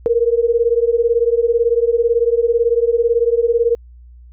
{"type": "beating tone pair", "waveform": "sine", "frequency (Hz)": [460, 478], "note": ["A#4", "A#4"], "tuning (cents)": [-23, 43], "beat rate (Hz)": 18, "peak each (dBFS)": -15, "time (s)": [0.06, 3.75], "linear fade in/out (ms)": 0, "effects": ["added 60 Hz sine -38 dBFS peak until 4.32 s"]}